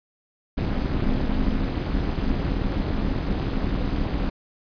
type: noise with amplitude modulation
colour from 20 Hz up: brown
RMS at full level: -20 dBFS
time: 0.57-4.3 s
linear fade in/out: 10 ms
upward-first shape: sine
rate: 232 Hz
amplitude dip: 90%
effects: resampled to 11025 Hz